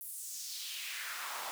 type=noise with high-pass filter sweep; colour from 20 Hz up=pink; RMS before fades=-42 dBFS; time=0.01-1.51 s; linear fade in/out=0 ms; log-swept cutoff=12000 to 730 Hz; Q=2.1; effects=none

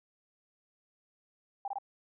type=tone bursts; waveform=sine; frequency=796 Hz; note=G5; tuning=26 cents sharp; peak=-33 dBFS; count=3; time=1.65-1.785 s; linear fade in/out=2 ms; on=29 ms; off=24 ms; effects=none

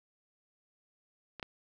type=clicks; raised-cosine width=0.3 ms; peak=-27 / -21 dBFS; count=2; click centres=1.397 / 1.428 s; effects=none

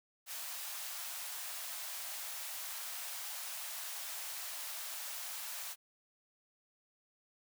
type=high-pass noise; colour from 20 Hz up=white; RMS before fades=-43 dBFS; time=0.26-5.76 s; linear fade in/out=50 ms; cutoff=600 Hz; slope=48 dB/octave; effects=none

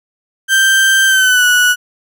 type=tone with pitch glide; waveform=35% pulse; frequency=1568 to 1471.5 Hz; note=G6 to F#6; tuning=0 to -10 cents; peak=-6 dBFS; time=0.48-1.76 s; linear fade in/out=50 ms; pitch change=-110 cents; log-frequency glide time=1.07-1.45 s; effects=none

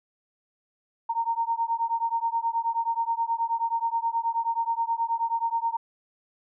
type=beating tone pair; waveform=sine; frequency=917 / 926.4 Hz; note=A#5 / A#5; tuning=-29 / -11 cents; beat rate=9.4 Hz; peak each=-27 dBFS; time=1.09-5.77 s; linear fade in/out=10 ms; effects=none

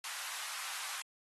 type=high-pass noise; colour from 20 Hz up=pink; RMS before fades=-42 dBFS; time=0.04-1.02 s; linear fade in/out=2 ms; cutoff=960 Hz; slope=24 dB/octave; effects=AAC 32 kbps

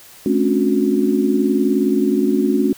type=tone cluster; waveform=sine; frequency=215.3 / 267 / 286.2 / 363.8 Hz; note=A3 / C4 / D4 / F#4; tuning=-37 / +35 / -45 / -29 cents; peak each=-19 dBFS; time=0.26-2.73 s; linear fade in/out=2 ms; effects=white hiss -43 dBFS RMS until 2.77 s

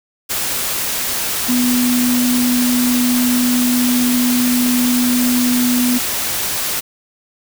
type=tone in noise; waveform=sine; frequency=246.9 Hz; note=B3; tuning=in tune; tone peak=-13 dBFS; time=1.48-5.99 s; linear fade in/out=20 ms; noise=white; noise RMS=-20 dBFS; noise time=0.29-6.81 s; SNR=+4 dB; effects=none

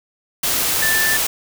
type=tone in noise; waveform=sine; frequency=1767 Hz; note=A6; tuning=7 cents sharp; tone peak=-17 dBFS; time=0.82-1.17 s; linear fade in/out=5 ms; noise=white; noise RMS=-19 dBFS; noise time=0.43-1.27 s; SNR=-1 dB; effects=none

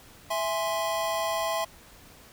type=chord; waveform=square; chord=E augmented; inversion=none; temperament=equal; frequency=659.3 / 830.6 / 1046.5 Hz; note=E5 / G#5 / B#5; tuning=0 / 0 / 0 cents; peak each=-30 / -34 / -32 dBFS; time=0.3-1.65 s; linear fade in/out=10 ms; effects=pink hiss -52 dBFS RMS until 2.32 s

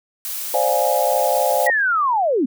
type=noise; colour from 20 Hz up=blue; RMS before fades=-27 dBFS; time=0.25-1.67 s; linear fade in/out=0 ms
type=chord; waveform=sine; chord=D half-diminished seventh; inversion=third; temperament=equal; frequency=523.3 / 587.3 / 698.5 / 830.6 Hz; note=C5 / D5 / F5 / Ab5; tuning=0 / 0 / 0 / 0 cents; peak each=-21 dBFS; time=0.54-1.7 s; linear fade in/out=2 ms
type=linear sweep; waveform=sine; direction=down; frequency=1955 to 226.1 Hz; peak=-15 dBFS; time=1.66-2.46 s; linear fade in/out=10 ms
effects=none

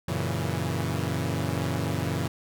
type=chord; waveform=sawtooth; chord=F# dominant seventh; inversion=none; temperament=equal; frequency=92.5 / 116.54 / 138.59 / 164.81 Hz; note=F#2 / A#2 / C#3 / E3; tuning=0 / 0 / 0 / 0 cents; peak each=-28 dBFS; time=0.08-2.28 s; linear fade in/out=5 ms; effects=none

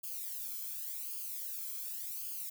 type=noise with flanger; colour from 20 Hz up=violet; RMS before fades=-41 dBFS; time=0.03-2.5 s; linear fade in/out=10 ms; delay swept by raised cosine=0.52 to 1.09 ms; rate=0.89 Hz; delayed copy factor=-1; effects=none

